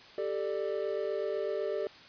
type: chord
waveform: triangle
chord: G suspended second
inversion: none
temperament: equal with one note detuned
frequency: 392 / 440 / 592.8 Hz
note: G4 / A4 / D5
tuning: 0 / 0 / +16 cents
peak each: -33 dBFS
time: 0.18-1.87 s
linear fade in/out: 2 ms
effects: white hiss -52 dBFS RMS until 2.08 s + resampled to 11025 Hz

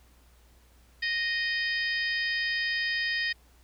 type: harmonic tone with a mistuned harmonic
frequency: 620 Hz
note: D#5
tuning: 6 cents flat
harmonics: 3 / 4 / 5 / 6 / 7 / 8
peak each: -28 / -37 / -38 / -41 / -42 / -35 dBFS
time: 1.02-3.33 s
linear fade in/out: 10 ms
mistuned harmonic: 7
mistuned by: +37 cents
effects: added 60 Hz sine -57 dBFS peak until 3.63 s + pink hiss -63 dBFS RMS until 3.63 s

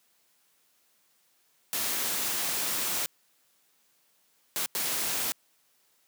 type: noise bursts at uneven times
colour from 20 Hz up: white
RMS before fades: -30 dBFS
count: 3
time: 1.73-3.06 / 4.56-4.66 / 4.75-5.32 s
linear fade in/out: 0 ms
effects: white hiss -68 dBFS RMS until 6.07 s + high-pass 150 Hz 12 dB/octave

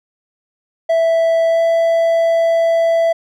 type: tone with pitch glide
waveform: triangle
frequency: 659.3 to 663.9 Hz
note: E5 to E5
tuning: 0 to +12 cents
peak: -9 dBFS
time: 0.89-3.13 s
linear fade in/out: 10 ms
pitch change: +12 cents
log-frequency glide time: 1.48-1.61 s
effects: none

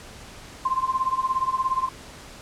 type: tone with tremolo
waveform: sine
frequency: 1046.5 Hz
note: C6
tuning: in tune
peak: -17 dBFS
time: 0.65-1.89 s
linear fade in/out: 5 ms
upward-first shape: triangle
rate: 17 Hz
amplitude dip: 95%
effects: pink hiss -43 dBFS RMS until 2.41 s + low-pass 9000 Hz 12 dB/octave

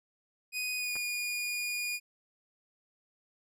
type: tone with pitch glide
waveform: sawtooth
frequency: 2489 to 2441 Hz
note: D#7 to D#7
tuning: 0 to -34 cents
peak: -29 dBFS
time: 0.52-2 s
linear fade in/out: 50 ms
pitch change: -34 cents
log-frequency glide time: 0.76-0.96 s
type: clicks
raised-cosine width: 0.5 ms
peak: -31 dBFS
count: 2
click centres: 0.956 / 0.965 s
effects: none

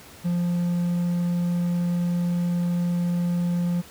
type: tone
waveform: triangle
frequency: 174.61 Hz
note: F3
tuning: in tune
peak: -19 dBFS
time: 0.24-3.82 s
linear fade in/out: 20 ms
effects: pink hiss -46 dBFS RMS until 3.9 s + high-pass 60 Hz 12 dB/octave

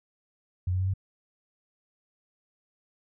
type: tone with pitch steps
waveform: sine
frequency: 90.6 / 92.34 / 94.12 / 95.93 Hz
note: F#2 / F#2 / F#2 / G2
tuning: -36 / -3 / +30 / -37 cents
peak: -24 dBFS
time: 0.67-0.938 s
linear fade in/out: 5 ms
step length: 67 ms
effects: none

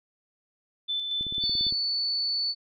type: tone with tremolo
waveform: sine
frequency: 3520 Hz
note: A7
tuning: in tune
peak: -26 dBFS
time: 0.88-1.71 s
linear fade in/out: 20 ms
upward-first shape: square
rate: 4.3 Hz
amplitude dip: 35%
type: click train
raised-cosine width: 3 ms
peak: -28 dBFS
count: 10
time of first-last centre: 1.21-1.724 s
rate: 17.5 Hz
type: tone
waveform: sine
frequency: 4471 Hz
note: C#8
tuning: 14 cents sharp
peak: -25 dBFS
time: 1.4-2.55 s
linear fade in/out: 50 ms
effects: none

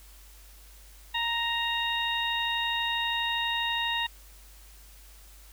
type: harmonic tone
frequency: 932.3 Hz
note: A#5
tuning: in tune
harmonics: 1 / 2 / 3 / 4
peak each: -32 / -32 / -32 / -32 dBFS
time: 1.14-4.07 s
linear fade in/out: 10 ms
effects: added 50 Hz sine -50 dBFS peak until 5.52 s + white hiss -55 dBFS RMS until 5.52 s

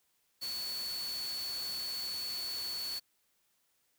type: tone in noise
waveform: sine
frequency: 4435 Hz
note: C#8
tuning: in tune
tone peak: -36 dBFS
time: 0.41-3 s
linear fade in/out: 20 ms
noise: white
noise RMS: -45 dBFS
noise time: 0.41-3 s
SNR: +6 dB
effects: white hiss -75 dBFS RMS until 3.98 s

